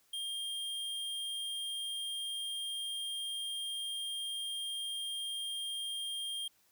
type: tone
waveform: square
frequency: 3209 Hz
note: G7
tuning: 40 cents sharp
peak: -37 dBFS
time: 0.13-6.48 s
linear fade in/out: 5 ms
effects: white hiss -70 dBFS RMS until 6.71 s